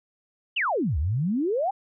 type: exponential two-way sweep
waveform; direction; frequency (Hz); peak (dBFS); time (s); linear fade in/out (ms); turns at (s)
sine; down then up; 3146 to 67.4 to 826; -22; 0.56-1.71; 10; 0.98
effects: none